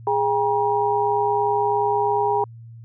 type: tone cluster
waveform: sine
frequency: 414.8 / 804 / 953 Hz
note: G#4 / G5 / A#5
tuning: -2 / +44 / +38 cents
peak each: -22 dBFS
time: 0.07-2.44 s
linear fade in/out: 2 ms
effects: added 115 Hz sine -38 dBFS peak until 2.84 s